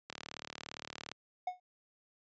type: click train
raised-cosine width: 0.2 ms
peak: -24 dBFS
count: 39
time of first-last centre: 0.1-1.116 s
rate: 37.4 Hz
type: tone with exponential decay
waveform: triangle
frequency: 729 Hz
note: F#5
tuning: 26 cents flat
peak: -28 dBFS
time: 1.47-1.6 s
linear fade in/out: 5 ms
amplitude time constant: 27 ms
effects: high-pass 100 Hz 12 dB/octave + resampled to 16000 Hz